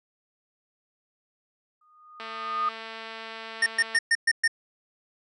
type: tone with exponential growth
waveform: sine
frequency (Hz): 1231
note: D#6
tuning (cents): -19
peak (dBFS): -21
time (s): 1.81-2.69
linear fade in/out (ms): 5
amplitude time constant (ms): 190
type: click train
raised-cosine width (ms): 0.3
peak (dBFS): -23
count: 397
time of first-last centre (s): 2.2-3.968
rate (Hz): 224
type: tone bursts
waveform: square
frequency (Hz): 1828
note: A#6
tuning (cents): -34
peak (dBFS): -19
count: 6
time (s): 3.62-4.478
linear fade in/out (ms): 5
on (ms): 43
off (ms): 120
effects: high-pass 300 Hz 12 dB/octave + resampled to 24000 Hz